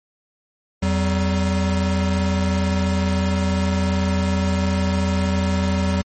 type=tone pair together; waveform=square; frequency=84.36 / 190.2 Hz; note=E2 / F#3; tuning=+41 / +48 cents; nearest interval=octave + major second; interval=1407 cents; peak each=-21 dBFS; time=0.82-6.02 s; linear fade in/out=10 ms; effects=MP3 32 kbps